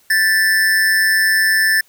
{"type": "tone with amplitude modulation", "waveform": "square", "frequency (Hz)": 1760, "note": "A6", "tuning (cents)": 0, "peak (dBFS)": -10, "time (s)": [0.1, 1.81], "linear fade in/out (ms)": 5, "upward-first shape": "sine", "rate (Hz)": 192, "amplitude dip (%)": 55, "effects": ["white hiss -54 dBFS RMS until 1.88 s"]}